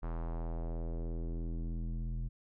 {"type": "tone with low-pass filter sweep", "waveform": "square", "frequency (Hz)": 41.54, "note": "E1", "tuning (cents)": 14, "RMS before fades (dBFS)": -37, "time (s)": [0.02, 2.29], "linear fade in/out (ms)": 20, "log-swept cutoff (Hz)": [1200, 150], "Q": 1.6, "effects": []}